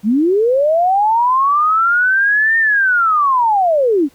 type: linear two-way sweep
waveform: sine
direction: up then down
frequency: 191.8 to 1832 to 257.4 Hz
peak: -10 dBFS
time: 0.03-4.09 s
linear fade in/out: 50 ms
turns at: 2.58 s
effects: pink hiss -51 dBFS RMS until 4.14 s